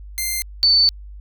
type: tone pair in turn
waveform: 5% pulse / sine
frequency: 2093 / 4515 Hz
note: C7 / C#8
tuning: 0 / +31 cents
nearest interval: octave + minor second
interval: 1331 cents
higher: second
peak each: -11 dBFS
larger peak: neither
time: 0.18-0.42 / 0.63-0.89 s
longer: second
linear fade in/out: 0 ms
effects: added 50 Hz sine -34 dBFS peak until 1.2 s